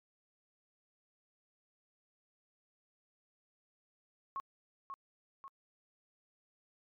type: tone with echo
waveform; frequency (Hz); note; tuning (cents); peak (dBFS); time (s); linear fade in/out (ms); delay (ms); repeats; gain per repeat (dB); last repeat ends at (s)
sine; 1091; C#6; -28; -36; 4.36-4.4; 0; 540; 2; -5; 5.48
effects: MP3 96 kbps